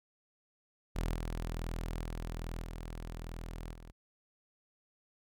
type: tone with level steps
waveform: sawtooth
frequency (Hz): 41.2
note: E1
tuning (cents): 0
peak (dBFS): -28 / -32 / -34 / -37 / -45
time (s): 0.95-3.92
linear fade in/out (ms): 20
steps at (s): 1.14 / 2.02 / 2.62 / 3.72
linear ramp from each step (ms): 20
effects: none